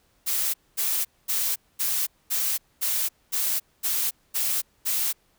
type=noise bursts; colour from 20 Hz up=blue; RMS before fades=-25 dBFS; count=10; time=0.26-5.13 s; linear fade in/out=20 ms; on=280 ms; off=230 ms; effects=pink hiss -65 dBFS RMS until 5.38 s